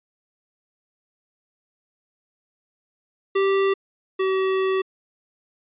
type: tone pair in turn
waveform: square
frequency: 390.5 / 380.9 Hz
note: G4 / G4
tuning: -7 / -50 cents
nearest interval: unison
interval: 43 cents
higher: first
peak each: -18 / -20 dBFS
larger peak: first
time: 3.35-3.74 / 4.19-4.82 s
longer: second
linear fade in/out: 10 ms
effects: resampled to 8000 Hz